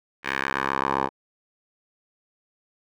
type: tone with band-pass filter sweep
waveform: 10% pulse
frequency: 67.7 Hz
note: C#2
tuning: 40 cents flat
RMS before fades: -26 dBFS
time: 0.23-1.1 s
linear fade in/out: 50 ms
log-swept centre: 2000 to 830 Hz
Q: 2
effects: none